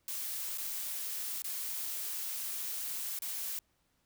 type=noise with dropouts; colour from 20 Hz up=blue; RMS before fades=-38 dBFS; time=0.08-3.59 s; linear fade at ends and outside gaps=2 ms; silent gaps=0.576-0.581 / 1.421-1.443 / 3.19-3.22 s; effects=pink hiss -75 dBFS RMS until 4.05 s